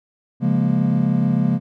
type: chord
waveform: triangle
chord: Bb minor seventh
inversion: first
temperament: equal with one note detuned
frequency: 138.59 / 174.61 / 207.7 / 234.3 Hz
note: Db3 / F3 / Ab3 / Bb3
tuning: 0 / 0 / 0 / +9 cents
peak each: -19 dBFS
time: 0.4-1.6 s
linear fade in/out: 50 ms
effects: none